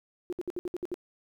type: tone bursts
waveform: sine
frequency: 355.3 Hz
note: F4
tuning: 30 cents sharp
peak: -30 dBFS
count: 8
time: 0.3-0.942 s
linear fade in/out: 0 ms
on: 26 ms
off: 62 ms
effects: 11-bit